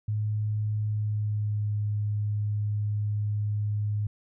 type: tone with pitch glide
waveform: sine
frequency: 106.3 to 104.53 Hz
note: G#2 to G#2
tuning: +41 to +12 cents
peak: -25 dBFS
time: 0.08-4.07 s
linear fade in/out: 5 ms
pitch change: -29 cents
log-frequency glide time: 0.84-1.74 s
effects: none